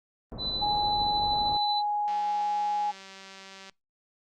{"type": "low-pass noise", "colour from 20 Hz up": "pink", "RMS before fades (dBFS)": -39, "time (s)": [0.32, 1.57], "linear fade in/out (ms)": 0, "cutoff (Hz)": 1000, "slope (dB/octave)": 24}
{"type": "tone with tremolo", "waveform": "sine", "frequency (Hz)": 4000, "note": "B7", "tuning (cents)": 21, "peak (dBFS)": -27, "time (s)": [0.38, 1.83], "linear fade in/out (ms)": 50, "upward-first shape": "sine", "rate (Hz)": 13, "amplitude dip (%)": 30}
{"type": "tone", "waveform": "sine", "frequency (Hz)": 831, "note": "G#5", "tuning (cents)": 1, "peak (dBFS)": -25, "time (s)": [0.61, 2.92], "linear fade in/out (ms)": 20}
{"type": "click train", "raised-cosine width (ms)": 0.2, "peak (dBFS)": -29, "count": 313, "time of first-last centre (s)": [2.08, 3.697], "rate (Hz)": 193}
{"effects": ["noise-tail reverb RT60 0.2 s tail -25 dB re dry", "Opus 32 kbps"]}